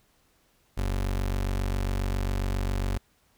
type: tone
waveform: 30% pulse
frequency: 47.37 Hz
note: F#1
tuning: 41 cents sharp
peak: -23 dBFS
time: 0.77-2.98 s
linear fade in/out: 10 ms
effects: pink hiss -66 dBFS RMS until 3.37 s